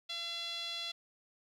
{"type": "tone with band-pass filter", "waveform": "sawtooth", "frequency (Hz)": 680, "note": "F5", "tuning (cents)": -46, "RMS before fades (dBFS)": -40, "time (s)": [0.09, 0.92], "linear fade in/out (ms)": 10, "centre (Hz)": 3700, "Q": 6.2, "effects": ["12-bit"]}